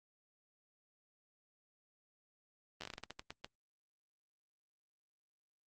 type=slowing click train; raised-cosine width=0.2 ms; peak=-26 dBFS; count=13; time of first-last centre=2.81-3.445 s; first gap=11 ms; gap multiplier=1.26; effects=Opus 32 kbps